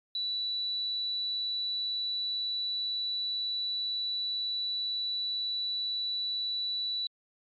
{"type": "tone", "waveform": "sine", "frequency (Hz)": 3951, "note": "B7", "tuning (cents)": 0, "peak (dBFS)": -30, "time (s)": [0.15, 7.07], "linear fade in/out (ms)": 2, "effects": ["Opus 48 kbps"]}